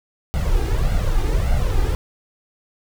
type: noise with flanger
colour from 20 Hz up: brown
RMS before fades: -18 dBFS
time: 0.34-1.95 s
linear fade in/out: 0 ms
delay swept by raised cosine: 1.4 to 2.5 ms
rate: 1.7 Hz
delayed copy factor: +0.7
effects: none